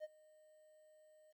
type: tone with ADSR envelope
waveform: triangle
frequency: 616 Hz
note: D#5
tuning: 17 cents flat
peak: -40 dBFS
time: 0-1.33 s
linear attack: 40 ms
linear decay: 30 ms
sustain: -22 dB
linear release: 22 ms
effects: 13-bit